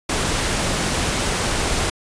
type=noise; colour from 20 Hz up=pink; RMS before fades=-21 dBFS; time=0.09-1.9 s; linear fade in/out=5 ms; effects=resampled to 22050 Hz